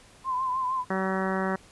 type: tone with vibrato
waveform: sine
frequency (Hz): 1029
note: C6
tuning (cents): -29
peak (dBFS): -25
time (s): 0.24-0.85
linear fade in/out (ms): 50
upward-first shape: triangle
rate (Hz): 6.5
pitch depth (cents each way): 66
type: harmonic tone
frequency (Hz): 190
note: F#3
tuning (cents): +46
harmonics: 1 / 2 / 3 / 4 / 5 / 6 / 7 / 8 / 9 / 10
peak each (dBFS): -29 / -32 / -34 / -35 / -36 / -37 / -37 / -38 / -39 / -39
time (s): 0.9-1.56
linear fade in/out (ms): 5
effects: pink hiss -54 dBFS RMS until 1.71 s + resampled to 24000 Hz